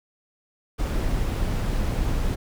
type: noise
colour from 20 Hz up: brown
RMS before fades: -24 dBFS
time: 0.78-2.36 s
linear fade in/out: 20 ms
effects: none